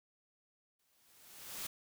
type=noise with exponential growth; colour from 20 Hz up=white; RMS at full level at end=-40 dBFS; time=0.79-1.67 s; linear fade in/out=5 ms; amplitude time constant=190 ms; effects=none